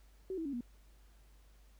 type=tone with pitch steps; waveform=sine; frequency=377.9 / 325.2 / 279.9 / 240.8 Hz; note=F#4 / E4 / C#4 / B3; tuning=+37 / -23 / +17 / -44 cents; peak=-36 dBFS; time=0.3-0.608 s; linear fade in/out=2 ms; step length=77 ms; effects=added 50 Hz sine -59 dBFS peak until 1.79 s + pink hiss -70 dBFS RMS until 1.79 s